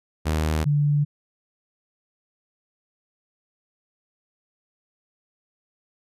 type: tone pair in turn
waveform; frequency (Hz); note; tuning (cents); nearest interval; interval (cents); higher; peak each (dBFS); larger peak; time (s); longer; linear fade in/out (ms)
sawtooth / sine; 78 / 146.19; D#2 / D3; +5 / -8; major seventh; 1087; second; -17; neither; 0.25-0.65 / 0.65-1.05; neither; 20
effects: resampled to 32000 Hz